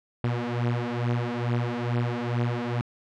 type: beating tone pair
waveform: sawtooth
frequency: 119 / 121.3 Hz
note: A#2 / B2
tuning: +36 / -31 cents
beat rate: 2.3 Hz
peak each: -24 dBFS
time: 0.24-2.81 s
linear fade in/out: 0 ms
effects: low-pass 3000 Hz 12 dB/octave